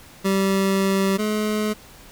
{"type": "tone pair in turn", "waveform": "25% pulse", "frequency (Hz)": [194, 212.9], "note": ["G3", "G#3"], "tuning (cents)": [-18, 43], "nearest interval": "major second", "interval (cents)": 161, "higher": "second", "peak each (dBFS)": [-14, -17], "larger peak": "first", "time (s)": [[0.24, 1.18], [1.18, 1.74]], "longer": "first", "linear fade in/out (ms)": 20, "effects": ["pink hiss -46 dBFS RMS until 2.11 s"]}